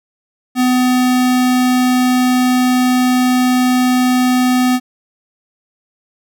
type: tone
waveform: square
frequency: 251.8 Hz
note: B3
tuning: 34 cents sharp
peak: -11 dBFS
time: 0.55-4.8 s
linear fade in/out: 50 ms
effects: none